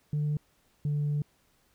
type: tone pair in turn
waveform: sine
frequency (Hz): 148.9 / 146.85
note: D3 / D3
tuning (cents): +24 / 0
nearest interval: unison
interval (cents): 24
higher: first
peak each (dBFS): -24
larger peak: neither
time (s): 0.13-0.37 / 0.85-1.22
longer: second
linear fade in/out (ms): 2
effects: tanh soft clip ceiling -24 dBFS + pink hiss -68 dBFS RMS until 1.74 s